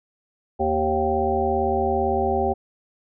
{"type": "harmonic tone", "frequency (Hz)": 77.78, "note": "D#2", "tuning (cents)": 0, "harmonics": [1, 3, 5, 7, 9, 10], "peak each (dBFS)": [-29, -29, -24, -27, -28, -24], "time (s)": [0.59, 2.54], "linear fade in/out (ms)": 20, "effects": []}